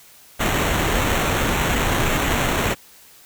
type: noise with sample-and-hold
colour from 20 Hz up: pink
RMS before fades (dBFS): -20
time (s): 0.39-2.75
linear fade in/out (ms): 20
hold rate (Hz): 4900
effects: white hiss -48 dBFS RMS until 3.25 s